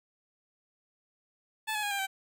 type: tone with pitch steps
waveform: 15% pulse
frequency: 871 / 845.7 / 821.2 / 797.3 / 774.2 Hz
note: A5 / G#5 / G#5 / G5 / G5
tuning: -18 / +31 / -20 / +29 / -22 cents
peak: -24 dBFS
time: 1.67-2.07 s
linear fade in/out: 20 ms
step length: 80 ms
effects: none